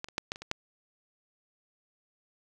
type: clicks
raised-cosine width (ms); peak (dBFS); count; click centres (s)
0.2; -19 / -28 / -12 / -15 / -26 / -25 / -12; 7; 0.044 / 0.086 / 0.181 / 0.319 / 0.359 / 0.42 / 0.514
effects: none